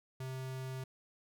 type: tone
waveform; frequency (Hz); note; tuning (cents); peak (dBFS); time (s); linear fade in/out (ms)
square; 130.81; C3; 0; -40; 0.2-0.84; 5
effects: none